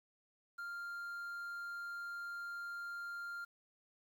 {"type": "tone with quantisation", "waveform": "triangle", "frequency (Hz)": 1396.9, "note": "F6", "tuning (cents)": 0, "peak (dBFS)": -40, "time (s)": [0.58, 3.45], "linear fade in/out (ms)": 10, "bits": 11, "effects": []}